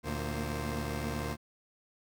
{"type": "tone cluster", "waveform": "15% pulse", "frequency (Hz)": [74.1, 116.4, 229.9, 523], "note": ["D2", "A#2", "A#3", "C5"], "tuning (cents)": [16, -2, -24, -1], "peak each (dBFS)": [-29, -34, -35, -36], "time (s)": [0.03, 1.37], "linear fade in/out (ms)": 50, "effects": []}